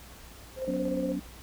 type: tone with tremolo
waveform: sine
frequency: 523 Hz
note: C5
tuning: 1 cent flat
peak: -29 dBFS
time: 0.56-1.16 s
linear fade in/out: 50 ms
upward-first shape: square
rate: 17 Hz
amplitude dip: 45%
type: chord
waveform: sine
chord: F# suspended fourth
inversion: none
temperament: equal with one note detuned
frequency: 185 / 246.9 / 282.7 Hz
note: F#3 / B3 / C#4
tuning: 0 / 0 / +34 cents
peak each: -34 / -35 / -32 dBFS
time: 0.67-1.2 s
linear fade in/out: 10 ms
effects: added 60 Hz sine -50 dBFS peak until 1.42 s + pink hiss -50 dBFS RMS until 1.42 s